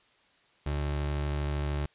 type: tone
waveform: 30% pulse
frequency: 72.9 Hz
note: D2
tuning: 12 cents flat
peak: -26 dBFS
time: 0.66-1.86 s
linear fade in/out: 5 ms
effects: white hiss -64 dBFS RMS until 1.94 s + resampled to 8000 Hz